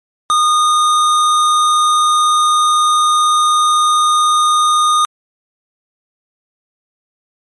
square tone, 1227 Hz, D#6, 25 cents flat, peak -10 dBFS, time 0.3-5.05 s, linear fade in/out 0 ms, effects MP3 48 kbps

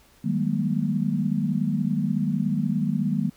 sine tone cluster, 155.1 / 189.3 / 205.9 / 236.4 Hz, D#3 / F#3 / G#3 / A#3, -5 / +40 / -15 / +24 cents, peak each -27 dBFS, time 0.24-3.3 s, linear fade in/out 10 ms, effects pink hiss -57 dBFS RMS until 3.36 s

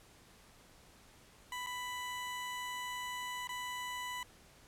20% pulse tone with dropouts, 992 Hz, B5, 7 cents sharp, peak -34 dBFS, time 1.52-4.23 s, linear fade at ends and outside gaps 2 ms, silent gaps 1.663-1.669 / 3.473-3.491 s, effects pink hiss -61 dBFS RMS until 4.67 s + low-pass 12000 Hz 12 dB/octave

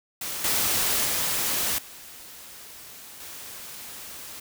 white noise with level steps, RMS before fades -32 / -24 / -26 / -44 / -40 dBFS, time 0.21-4.4 s, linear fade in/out 5 ms, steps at 0.44 / 1.05 / 1.78 / 3.2 s, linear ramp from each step 5 ms, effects none

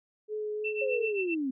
sine tone with vibrato, 424.9 Hz, G#4, 40 cents sharp, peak -31 dBFS, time 0.28-1.09 s, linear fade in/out 50 ms, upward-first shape triangle, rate 3.2 Hz, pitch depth 13 cents each way
sine tone with tremolo, 2681 Hz, E7, 29 cents sharp, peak -29 dBFS, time 0.64-1.35 s, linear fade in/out 10 ms, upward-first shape triangle, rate 7.6 Hz, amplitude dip 100%
sine linear sweep, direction down, 549 to 253.1 Hz, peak -28 dBFS, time 0.81-1.51 s, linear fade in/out 10 ms
effects none

